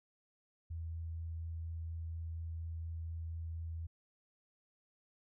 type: tone with vibrato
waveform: sine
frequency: 82.2 Hz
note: E2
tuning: 4 cents flat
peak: -39 dBFS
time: 0.7-3.87 s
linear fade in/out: 10 ms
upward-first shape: triangle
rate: 4.2 Hz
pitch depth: 9 cents each way
effects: none